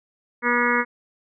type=harmonic tone; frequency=241.5 Hz; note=B3; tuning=39 cents flat; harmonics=1 / 2 / 4 / 5 / 6 / 7 / 8 / 9; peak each=-26 / -26 / -26 / -26 / -26 / -26 / -26 / -26 dBFS; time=0.42-0.85 s; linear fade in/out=50 ms; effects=none